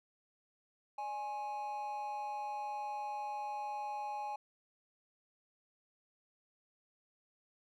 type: tone with amplitude modulation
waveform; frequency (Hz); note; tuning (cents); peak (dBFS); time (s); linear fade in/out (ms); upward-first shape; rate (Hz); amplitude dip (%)
triangle; 833; G#5; +5; -33; 0.98-4.36; 5; sine; 241; 60
effects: none